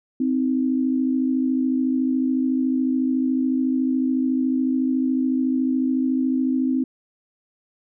sine tone pair together, 259.3 / 313.2 Hz, C4 / D#4, -15 / +11 cents, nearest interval minor third, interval 326 cents, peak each -19 / -25 dBFS, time 0.2-6.84 s, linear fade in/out 5 ms, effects none

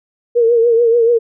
sine tone with vibrato, 466.2 Hz, A#4, in tune, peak -8 dBFS, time 0.35-1.19 s, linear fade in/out 20 ms, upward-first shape triangle, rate 6.9 Hz, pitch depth 70 cents each way, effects none

